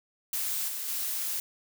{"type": "noise with level steps", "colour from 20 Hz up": "blue", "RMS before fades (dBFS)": [-31, -35, -32], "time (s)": [0.33, 1.4], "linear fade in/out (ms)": 2, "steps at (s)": [0.68, 0.88], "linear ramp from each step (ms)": 5, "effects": []}